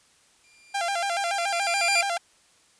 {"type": "tone with exponential growth", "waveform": "sawtooth", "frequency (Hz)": 2387, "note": "D7", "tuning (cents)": 28, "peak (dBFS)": -15, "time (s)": [0.44, 2.01], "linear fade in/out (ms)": 1, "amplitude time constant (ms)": 340}
{"type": "tone with vibrato", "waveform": "sawtooth", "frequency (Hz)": 740, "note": "F#5", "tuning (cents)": 0, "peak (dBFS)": -21, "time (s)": [0.74, 2.18], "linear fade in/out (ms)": 10, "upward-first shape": "square", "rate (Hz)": 7, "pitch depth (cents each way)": 130}
{"effects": ["white hiss -60 dBFS RMS until 2.79 s", "resampled to 22050 Hz"]}